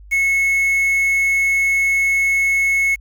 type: tone with quantisation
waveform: triangle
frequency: 2190 Hz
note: C#7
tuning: 22 cents flat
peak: -12 dBFS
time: 0.11-2.96 s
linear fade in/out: 20 ms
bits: 6
effects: added 50 Hz sine -38 dBFS peak until 3 s